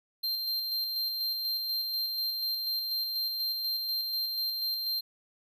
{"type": "tone with tremolo", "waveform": "square", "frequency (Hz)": 4164, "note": "C8", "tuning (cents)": -9, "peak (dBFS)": -29, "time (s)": [0.23, 5.01], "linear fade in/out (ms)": 10, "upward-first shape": "square", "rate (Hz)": 4.1, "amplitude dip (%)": 30, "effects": []}